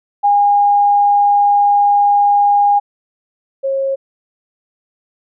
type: tone pair in turn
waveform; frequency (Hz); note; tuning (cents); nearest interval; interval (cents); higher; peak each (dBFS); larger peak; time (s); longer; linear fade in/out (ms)
sine; 815 / 541.8; G#5 / C#5; -33 / -40; perfect fifth; 707; first; -8 / -14; first; 0.23-2.8 / 3.63-3.96; first; 20
effects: none